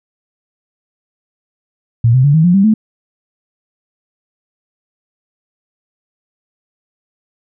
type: tone with pitch steps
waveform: sine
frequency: 116.54 / 129.31 / 143.48 / 159.2 / 176.64 / 196 / 217.5 Hz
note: A#2 / C3 / D3 / D#3 / F3 / G3 / A3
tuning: 0 / -20 / -40 / +40 / +20 / 0 / -20 cents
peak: -6 dBFS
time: 2.04-2.74 s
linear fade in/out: 5 ms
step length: 100 ms
effects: none